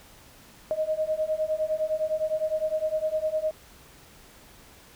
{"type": "beating tone pair", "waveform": "sine", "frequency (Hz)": [619, 628.8], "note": ["D#5", "D#5"], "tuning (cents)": [-9, 18], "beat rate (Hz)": 9.8, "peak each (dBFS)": [-28, -27], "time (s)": [0.71, 3.51], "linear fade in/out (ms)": 0, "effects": ["pink hiss -52 dBFS RMS until 4.95 s"]}